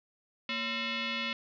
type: tone with frequency modulation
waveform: sine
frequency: 233.1 Hz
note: A#3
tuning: in tune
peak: -31 dBFS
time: 0.49-1.33 s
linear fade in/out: 2 ms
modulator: 794 Hz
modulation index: 4.4
effects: none